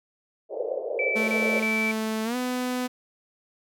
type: band-pass noise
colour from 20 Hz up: white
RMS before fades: -30 dBFS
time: 0.49-1.65 s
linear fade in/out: 50 ms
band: 430 to 590 Hz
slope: 48 dB/octave
type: tone bursts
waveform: sine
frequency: 2316 Hz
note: D7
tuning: 25 cents flat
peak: -24 dBFS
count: 3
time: 0.99-1.914 s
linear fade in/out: 2 ms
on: 290 ms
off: 27 ms
type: tone with pitch glide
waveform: sawtooth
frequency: 219.4 to 250.6 Hz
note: A3 to B3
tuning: -5 to +25 cents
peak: -22 dBFS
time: 1.15-2.88 s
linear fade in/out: 20 ms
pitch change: +230 cents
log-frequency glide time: 2.24-2.36 s
effects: none